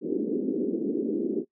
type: band-pass noise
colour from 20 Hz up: white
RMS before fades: -28 dBFS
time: 0.01-1.45 s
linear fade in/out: 50 ms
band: 210 to 410 Hz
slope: 48 dB/octave
effects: noise-tail reverb RT60 0.1 s tail -22 dB re dry